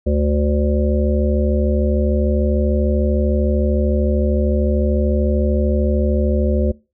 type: harmonic tone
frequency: 73.3 Hz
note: D2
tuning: 3 cents flat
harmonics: 1 / 3 / 5 / 7 / 8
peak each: -16 / -21 / -23 / -24 / -25 dBFS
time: 0.06-6.72 s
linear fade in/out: 10 ms
effects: noise-tail reverb RT60 0.3 s tail -23 dB re dry